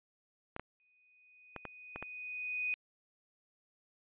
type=clicks; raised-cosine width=0.5 ms; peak=-25 dBFS; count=6; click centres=0.564 / 0.596 / 1.563 / 1.653 / 1.96 / 2.026 s
type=tone with exponential growth; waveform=sine; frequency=2489 Hz; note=D#7; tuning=in tune; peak=-31 dBFS; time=0.8-2.74 s; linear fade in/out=0 ms; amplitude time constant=420 ms
effects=resampled to 8000 Hz